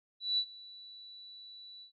sine tone with ADSR envelope, 3951 Hz, B7, in tune, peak -26 dBFS, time 0.2-1.92 s, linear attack 180 ms, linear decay 68 ms, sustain -22 dB, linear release 100 ms, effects none

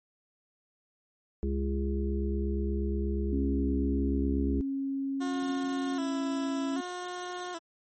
harmonic tone, 68.4 Hz, C#2, 23 cents flat, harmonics 1 / 3 / 5 / 6, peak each -29 / -34 / -36 / -37 dBFS, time 1.43-4.61 s, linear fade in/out 0 ms
sine tone, 272.7 Hz, C#4, 28 cents flat, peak -29 dBFS, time 3.32-6.81 s, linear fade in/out 10 ms
15% pulse tone with vibrato, 345.5 Hz, F4, 19 cents flat, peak -29 dBFS, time 5.2-7.59 s, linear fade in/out 20 ms, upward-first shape square, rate 0.64 Hz, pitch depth 66 cents each way
effects MP3 32 kbps

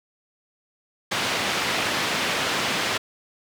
white band-pass noise, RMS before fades -25 dBFS, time 1.11-2.98 s, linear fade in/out 10 ms, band 120 to 3300 Hz, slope 12 dB/octave, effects none

